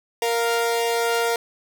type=tone pair together; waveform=sawtooth; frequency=466.2 / 698.5 Hz; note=A#4 / F5; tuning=0 / 0 cents; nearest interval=perfect fifth; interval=700 cents; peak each=-17 / -22 dBFS; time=0.22-1.36 s; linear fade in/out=2 ms; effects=none